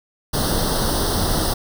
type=noise with comb filter; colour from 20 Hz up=pink; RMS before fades=-20 dBFS; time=0.33-1.54 s; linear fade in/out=10 ms; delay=0.21 ms; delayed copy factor=+0.95; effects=none